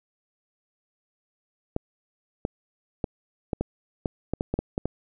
clicks, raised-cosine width 2 ms, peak -12 dBFS, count 12, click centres 1.764 / 2.451 / 3.042 / 3.532 / 3.61 / 4.058 / 4.336 / 4.409 / 4.54 / 4.59 / 4.779 / 4.856 s, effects none

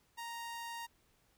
sawtooth tone, 932.3 Hz, A#5, in tune, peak -38 dBFS, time 0.17-0.87 s, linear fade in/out 20 ms, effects pink hiss -72 dBFS RMS until 1.37 s

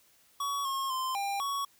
square tone with pitch steps, 1125 / 1081 / 1040 / 798 / 1117 Hz, C#6 / C#6 / C6 / G5 / C#6, +25 / -44 / -11 / +31 / +13 cents, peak -31 dBFS, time 0.4-1.65 s, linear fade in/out 5 ms, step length 250 ms, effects white hiss -64 dBFS RMS until 1.79 s

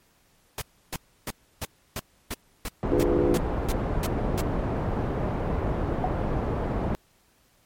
pink noise bursts, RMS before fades -31 dBFS, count 12, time 0.58-4.41 s, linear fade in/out 2 ms, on 35 ms, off 310 ms
pink low-pass noise, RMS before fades -27 dBFS, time 2.83-6.95 s, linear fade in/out 0 ms, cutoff 830 Hz, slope 12 dB/octave
sine chord, D diminished seventh, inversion none, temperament equal with one note detuned, 293.7 / 349.2 / 415.3 / 496.7 Hz, D4 / F4 / Ab4 / Cb5, 0 / 0 / 0 / +10 cents, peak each -27 / -24 / -27 / -28 dBFS, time 2.92-3.37 s, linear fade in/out 0 ms
sine tone with exponential decay, 740 Hz, F#5, in tune, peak -18 dBFS, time 6.04-6.12 s, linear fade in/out 2 ms, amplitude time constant 17 ms
effects pink hiss -63 dBFS RMS until 7.65 s + MP3 64 kbps

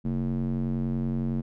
square tone with band-pass filter, 45.39 Hz, F#1, 32 cents flat, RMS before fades -28 dBFS, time 0.04-1.42 s, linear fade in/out 20 ms, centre 200 Hz, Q 2.8, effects none

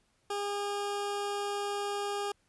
20% pulse tone, 406.4 Hz, G#4, 38 cents flat, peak -27 dBFS, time 0.3-2.32 s, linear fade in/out 5 ms, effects pink hiss -72 dBFS RMS until 2.48 s + resampled to 24000 Hz

